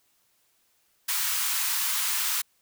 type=high-pass noise; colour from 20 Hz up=white; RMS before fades=-27 dBFS; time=1.08-2.42 s; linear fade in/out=10 ms; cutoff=890 Hz; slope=48 dB/octave; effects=white hiss -68 dBFS RMS until 2.61 s